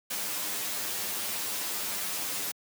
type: noise with comb filter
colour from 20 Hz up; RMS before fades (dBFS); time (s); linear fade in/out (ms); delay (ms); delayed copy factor
white; -33; 0.1-2.52; 10; 10; +0.75
effects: high-pass 150 Hz 12 dB/octave